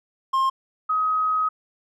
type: tone pair in turn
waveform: triangle / sine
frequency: 1063 / 1264.1 Hz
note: C6 / D#6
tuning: +27 / +27 cents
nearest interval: minor third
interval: 300 cents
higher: second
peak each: -16 / -19 dBFS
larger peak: first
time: 0.33-0.5 / 0.89-1.49 s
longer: second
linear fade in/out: 10 ms
effects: none